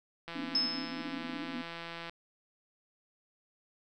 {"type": "click train", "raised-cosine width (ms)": 0.3, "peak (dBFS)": -26, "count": 306, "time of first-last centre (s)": [0.28, 2.095], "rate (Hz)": 168}
{"type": "band-pass noise", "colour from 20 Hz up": "white", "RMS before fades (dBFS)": -41, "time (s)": [0.35, 1.62], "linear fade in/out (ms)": 5, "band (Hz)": [240, 300], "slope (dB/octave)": 96}
{"type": "tone with exponential decay", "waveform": "sine", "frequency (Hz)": 5200, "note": "E8", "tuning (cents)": -24, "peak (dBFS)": -24, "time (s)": [0.55, 1.15], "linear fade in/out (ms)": 2, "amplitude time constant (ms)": 130}
{"effects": []}